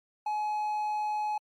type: tone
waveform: triangle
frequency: 846 Hz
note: G#5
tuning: 32 cents sharp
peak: -26 dBFS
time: 0.26-1.38 s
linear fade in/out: 5 ms
effects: MP3 64 kbps